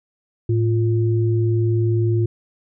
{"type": "tone pair together", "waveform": "sine", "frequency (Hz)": [110.15, 349.2], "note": ["A2", "F4"], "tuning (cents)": [2, 0], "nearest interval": "octave + minor sixth", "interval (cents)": 1998, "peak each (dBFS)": [-16, -22], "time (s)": [0.49, 2.26], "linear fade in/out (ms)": 5, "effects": []}